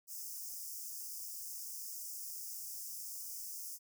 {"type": "high-pass noise", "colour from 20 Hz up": "white", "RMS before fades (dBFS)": -45, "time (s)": [0.07, 3.79], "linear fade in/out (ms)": 50, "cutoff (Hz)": 5000, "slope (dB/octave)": 96, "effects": []}